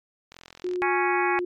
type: click train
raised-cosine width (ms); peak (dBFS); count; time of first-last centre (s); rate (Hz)
0.2; -26; 20; 0.32-0.759; 43.3
type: tone with pitch glide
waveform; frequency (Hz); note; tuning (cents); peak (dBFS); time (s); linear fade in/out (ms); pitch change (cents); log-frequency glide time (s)
sine; 360 to 355.9; F#4 to F4; -47 to +33; -25; 0.64-1.45; 5; -20; 0.76-1.28
type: harmonic tone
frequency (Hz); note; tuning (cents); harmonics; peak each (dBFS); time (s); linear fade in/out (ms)
277.2; C#4; 0; 3 / 4 / 5 / 6 / 7 / 8 / 9; -26 / -29 / -33 / -30 / -32 / -31 / -34; 0.82-1.39; 0
effects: MP3 96 kbps